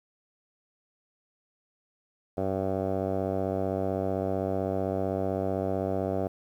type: tone with low-pass filter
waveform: 10% pulse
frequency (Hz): 95.7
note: G2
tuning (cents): -41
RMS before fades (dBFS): -29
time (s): 2.37-6.28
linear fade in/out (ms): 10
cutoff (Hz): 700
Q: 2.9
effects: 10-bit